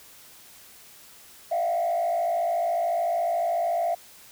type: tone with frequency modulation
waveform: sine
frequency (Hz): 685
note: F5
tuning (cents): -34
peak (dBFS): -21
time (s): 1.51-3.95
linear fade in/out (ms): 10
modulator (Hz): 53.9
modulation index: 0.95
effects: tanh soft clip ceiling -19 dBFS + white hiss -50 dBFS RMS until 4.31 s